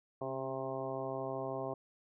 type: harmonic tone with a mistuned harmonic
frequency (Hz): 132.8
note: C3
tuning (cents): +26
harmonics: 1 / 2 / 3 / 4 / 5 / 6 / 7 / 8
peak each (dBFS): -46 / -46 / -42 / -43 / -41 / -47 / -49 / -47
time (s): 0.21-1.74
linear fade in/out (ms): 5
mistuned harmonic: 2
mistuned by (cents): +35
effects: none